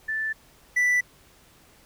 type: tone pair in turn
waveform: sine / triangle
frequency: 1760 / 1975.5 Hz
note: A6 / B6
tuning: 0 / 0 cents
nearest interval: major second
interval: 200 cents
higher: second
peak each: -25 / -17 dBFS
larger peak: second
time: 0.08-0.33 / 0.76-1.01 s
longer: neither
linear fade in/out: 10 ms
effects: pink hiss -56 dBFS RMS until 1.85 s